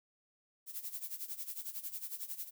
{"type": "noise with tremolo", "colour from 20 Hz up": "violet", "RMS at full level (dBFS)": -40, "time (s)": [0.66, 2.51], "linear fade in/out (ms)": 50, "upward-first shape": "sine", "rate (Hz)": 11, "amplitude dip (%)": 80, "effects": []}